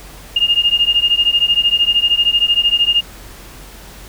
sine beating tone pair, 2826 / 2839 Hz, F7 / F7, +20 / +28 cents, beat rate 13 Hz, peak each -14 dBFS, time 0.36-3.01 s, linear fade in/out 5 ms, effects added 46 Hz sine -38 dBFS peak until 4.08 s + pink hiss -38 dBFS RMS until 4.08 s

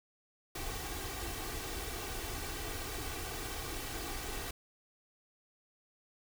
pink noise with comb filter, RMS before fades -40 dBFS, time 0.55-4.51 s, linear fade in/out 5 ms, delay 2.6 ms, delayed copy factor +0.65, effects none

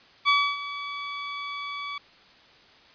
20% pulse tone with ADSR envelope, 1142 Hz, D6, 49 cents flat, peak -12 dBFS, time 0.25-1.98 s, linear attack 35 ms, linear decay 280 ms, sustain -15 dB, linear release 3 ms, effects white hiss -54 dBFS RMS until 2.94 s + resampled to 11025 Hz

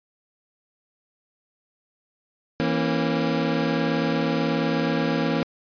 25% pulse chord, A# diminished, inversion second, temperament equal with one note detuned, 164.81 / 233.1 / 271.8 Hz, E3 / A#3 / C#4, 0 / 0 / -34 cents, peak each -22 dBFS, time 2.6-5.43 s, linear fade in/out 0 ms, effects resampled to 11025 Hz

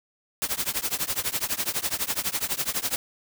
white noise with tremolo, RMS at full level -24 dBFS, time 0.42-2.96 s, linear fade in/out 0 ms, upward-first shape triangle, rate 12 Hz, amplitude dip 100%, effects none

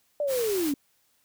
sine linear sweep, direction down, 602 to 268.2 Hz, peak -24 dBFS, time 0.2-0.74 s, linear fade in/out 2 ms
white noise, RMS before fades -35 dBFS, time 0.27-0.74 s, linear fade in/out 50 ms
effects white hiss -68 dBFS RMS until 1.24 s

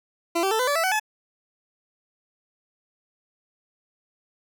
20% pulse tone with pitch steps, 338.6 / 386.7 / 441.7 / 504.4 / 576.1 / 657.9 / 751.4 / 858.2 Hz, E4 / G4 / A4 / B4 / D5 / E5 / F#5 / A5, +46 / -24 / +7 / +36 / -33 / -4 / +26 / -43 cents, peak -16 dBFS, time 0.35-0.998 s, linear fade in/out 10 ms, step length 81 ms, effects none

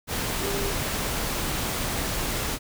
sine tone in noise, 399 Hz, G4, 31 cents sharp, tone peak -30 dBFS, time 0.4-0.74 s, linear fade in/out 50 ms, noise pink, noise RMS -28 dBFS, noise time 0.07-2.59 s, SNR -5 dB, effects none

